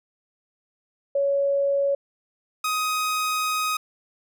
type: tone pair in turn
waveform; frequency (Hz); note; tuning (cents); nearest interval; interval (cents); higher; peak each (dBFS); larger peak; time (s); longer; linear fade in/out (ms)
sine / sawtooth; 559 / 1254.9; C#5 / D#6; +14 / +14; octave + major second; 1400; second; -19; neither; 1.15-1.95 / 2.64-3.77; second; 5
effects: none